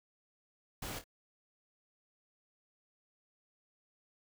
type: noise with echo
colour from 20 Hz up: pink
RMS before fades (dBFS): -42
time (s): 0.82-0.99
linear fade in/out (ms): 5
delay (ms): 26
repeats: 2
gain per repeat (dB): -9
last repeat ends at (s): 1.042
effects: none